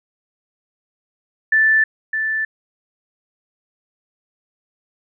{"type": "tone with echo", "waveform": "sine", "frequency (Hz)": 1760, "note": "A6", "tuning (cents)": 0, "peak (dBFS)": -11, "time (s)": [1.52, 1.84], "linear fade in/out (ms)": 5, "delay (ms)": 610, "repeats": 1, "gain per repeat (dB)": -7, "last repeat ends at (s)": 2.45, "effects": []}